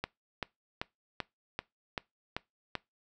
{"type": "click train", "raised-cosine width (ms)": 0.3, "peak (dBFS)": -17, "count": 8, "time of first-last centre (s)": [0.04, 2.753], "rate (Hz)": 2.58, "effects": ["noise-tail reverb RT60 0.2 s tail -22 dB re dry"]}